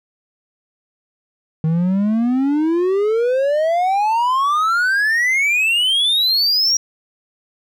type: exponential sweep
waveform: triangle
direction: up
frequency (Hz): 155.56 to 5740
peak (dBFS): -12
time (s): 1.64-6.77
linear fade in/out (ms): 2
effects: none